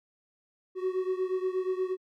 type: beating tone pair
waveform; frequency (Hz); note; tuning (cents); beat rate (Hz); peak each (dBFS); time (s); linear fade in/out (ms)
triangle; 370 / 378.4; F#4 / F#4; 0 / +39; 8.4; -27 / -30; 0.75-1.97; 50
effects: MP3 96 kbps